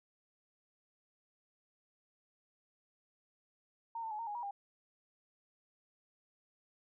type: tone with pitch steps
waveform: sine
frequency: 920 / 894 / 848 / 920 / 829 / 956 / 803 Hz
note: A#5 / A5 / G#5 / A#5 / G#5 / A#5 / G5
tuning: -23 / +27 / +36 / -23 / -3 / +43 / +41 cents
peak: -38 dBFS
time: 3.95-4.51 s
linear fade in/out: 5 ms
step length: 80 ms
effects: none